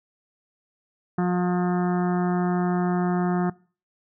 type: harmonic tone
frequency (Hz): 178.7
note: F3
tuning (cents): +40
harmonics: 1 / 2 / 4 / 5 / 6 / 7 / 8 / 9 / 10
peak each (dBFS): -21 / -27 / -31 / -38 / -39 / -36 / -41 / -43 / -44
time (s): 1.18-3.5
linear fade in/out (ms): 5
effects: noise-tail reverb RT60 0.4 s tail -23 dB re dry